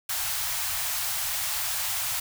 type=band-stop noise; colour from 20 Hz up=white; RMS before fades=-29 dBFS; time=0.09-2.2 s; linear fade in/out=5 ms; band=130 to 640 Hz; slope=48 dB/octave; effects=none